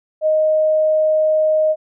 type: tone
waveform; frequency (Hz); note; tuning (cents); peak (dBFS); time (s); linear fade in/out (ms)
sine; 622.3; D#5; 0; -12; 0.21-1.76; 50
effects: none